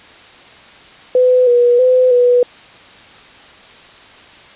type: tone with pitch steps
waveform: sine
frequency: 504 / 483.7 / 508 / 490.4 Hz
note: B4 / B4 / B4 / B4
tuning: +35 / -36 / +49 / -12 cents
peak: -7 dBFS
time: 1.15-2.43 s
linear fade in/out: 2 ms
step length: 320 ms
effects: white hiss -40 dBFS RMS until 4.55 s + resampled to 8000 Hz